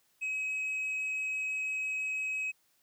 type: tone with tanh clipping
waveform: sine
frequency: 2549 Hz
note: D#7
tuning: 41 cents sharp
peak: -32 dBFS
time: 0.21-2.52 s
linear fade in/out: 20 ms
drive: 2 dB
effects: white hiss -71 dBFS RMS until 2.82 s + high-pass 60 Hz 12 dB/octave